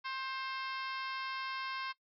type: harmonic tone with a mistuned harmonic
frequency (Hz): 530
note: C5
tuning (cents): +22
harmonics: 2 / 3 / 4 / 5 / 6 / 7 / 8 / 9 / 10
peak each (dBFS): -40 / -44 / -46 / -48 / -50 / -51 / -52 / -53 / -54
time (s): 0.04-1.93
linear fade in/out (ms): 20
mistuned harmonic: 3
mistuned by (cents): -20
effects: noise-tail reverb RT60 0.1 s tail -19 dB re dry